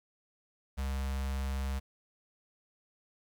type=tone with notch filter; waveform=square; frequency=67.5 Hz; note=C#2; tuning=45 cents flat; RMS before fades=-34 dBFS; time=0.77-1.8 s; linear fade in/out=20 ms; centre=350 Hz; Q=1; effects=10-bit